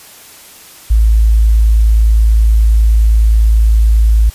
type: tone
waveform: sine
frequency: 54.8 Hz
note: A1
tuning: 6 cents flat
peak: -5 dBFS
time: 0.9-4.3 s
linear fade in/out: 10 ms
effects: white hiss -37 dBFS RMS until 4.34 s + resampled to 32000 Hz